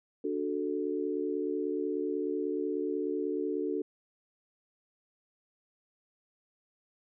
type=chord; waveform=sine; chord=D major; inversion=none; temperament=equal; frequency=293.7 / 370 / 440 Hz; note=D4 / F#4 / A4; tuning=0 / 0 / 0 cents; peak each=-34 dBFS; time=0.24-3.82 s; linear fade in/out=5 ms; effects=none